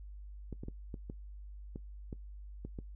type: clicks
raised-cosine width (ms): 3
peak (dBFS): -29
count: 9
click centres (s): 0.527 / 0.635 / 0.684 / 0.942 / 1.099 / 1.759 / 2.128 / 2.65 / 2.788
effects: noise-tail reverb RT60 0.1 s tail -19 dB re dry + added 50 Hz sine -45 dBFS peak until 2.95 s